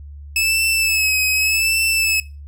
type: tone with vibrato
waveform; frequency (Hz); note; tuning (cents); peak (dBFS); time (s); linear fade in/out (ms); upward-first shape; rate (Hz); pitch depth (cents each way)
sawtooth; 2600; E7; -24; -12; 0.36-2.2; 2; sine; 0.85; 45
effects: noise-tail reverb RT60 0.3 s tail -22 dB re dry + added 72 Hz sine -33 dBFS peak until 2.47 s